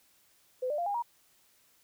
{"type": "tone with pitch steps", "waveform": "sine", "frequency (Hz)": [508, 593.7, 693.9, 811.1, 948], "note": ["B4", "D5", "F5", "G#5", "A#5"], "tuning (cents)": [49, 19, -11, -41, 29], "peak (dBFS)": -29, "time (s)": [0.62, 1.025], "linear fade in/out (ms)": 10, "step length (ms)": 81, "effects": ["white hiss -66 dBFS RMS until 1.83 s"]}